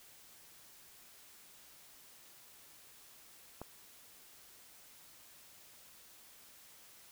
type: click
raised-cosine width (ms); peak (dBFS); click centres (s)
1; -29; 3.616
effects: white hiss -59 dBFS RMS until 7.11 s